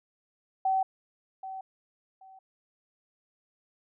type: tone with echo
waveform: sine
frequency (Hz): 764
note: G5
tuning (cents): -45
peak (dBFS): -23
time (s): 0.65-0.83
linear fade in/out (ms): 5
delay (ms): 780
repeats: 2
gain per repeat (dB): -13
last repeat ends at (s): 2.39
effects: none